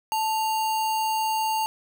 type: tone with sample-and-hold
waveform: sine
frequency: 880 Hz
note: A5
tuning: in tune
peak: -22 dBFS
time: 0.12-1.66 s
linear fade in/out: 0 ms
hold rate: 3675 Hz
effects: none